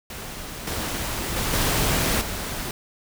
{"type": "noise with level steps", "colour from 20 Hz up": "pink", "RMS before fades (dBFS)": [-35, -28, -25, -22, -30], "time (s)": [0.1, 2.71], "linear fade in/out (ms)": 2, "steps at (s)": [0.67, 1.36, 1.53, 2.21], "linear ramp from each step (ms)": 5, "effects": []}